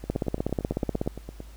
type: two click trains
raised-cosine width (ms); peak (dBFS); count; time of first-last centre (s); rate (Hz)
2; -12 / -23; 17 / 13; 0.1-1.076 / 0.04-1.404; 16.4 / 8.8
effects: added 53 Hz sine -43 dBFS peak until 1.56 s + pink hiss -55 dBFS RMS until 1.56 s